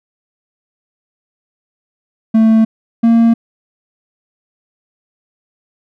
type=tone pair in turn; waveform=triangle; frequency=222.1 / 230.2 Hz; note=A3 / A#3; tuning=+16 / -22 cents; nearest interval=minor second; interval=62 cents; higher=second; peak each=-4 dBFS; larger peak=neither; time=2.34-2.65 / 3.03-3.34 s; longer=neither; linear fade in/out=10 ms; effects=none